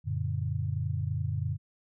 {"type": "chord", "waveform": "sine", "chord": "Gb augmented", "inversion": "none", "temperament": "just", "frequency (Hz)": [92.5, 115.62, 144.53], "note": ["Gb2", "Bb2", "D3"], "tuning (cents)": [0, -14, -27], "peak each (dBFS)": [-32, -33, -33], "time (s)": [0.04, 1.58], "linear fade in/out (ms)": 50, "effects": []}